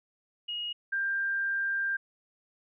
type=tone pair in turn; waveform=sine; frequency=2880 / 1589.5 Hz; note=F#7 / G6; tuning=-47 / +24 cents; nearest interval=minor seventh; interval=1029 cents; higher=first; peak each=-32 / -27 dBFS; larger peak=second; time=0.48-0.73 / 0.92-1.97 s; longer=second; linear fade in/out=10 ms; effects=none